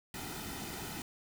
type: noise with comb filter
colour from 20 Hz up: pink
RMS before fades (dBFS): -42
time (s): 0.14-1.02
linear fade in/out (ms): 2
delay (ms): 1.8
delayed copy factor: -0.65
effects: none